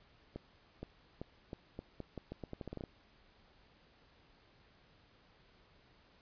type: accelerating click train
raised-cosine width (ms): 2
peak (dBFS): -29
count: 16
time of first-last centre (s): 0.36-2.838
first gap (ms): 470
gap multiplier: 0.82
effects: pink hiss -66 dBFS RMS until 6.21 s + resampled to 11025 Hz